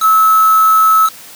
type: tone with quantisation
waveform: sine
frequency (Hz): 1300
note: E6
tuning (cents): -24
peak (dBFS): -6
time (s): 0-1.1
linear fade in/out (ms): 50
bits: 3
effects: white hiss -35 dBFS RMS until 1.35 s + high-pass 100 Hz 12 dB/octave